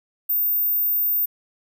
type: tone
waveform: sine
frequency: 14570 Hz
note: A#9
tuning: 41 cents flat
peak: -18 dBFS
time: 0.29-1.26 s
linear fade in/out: 10 ms
effects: none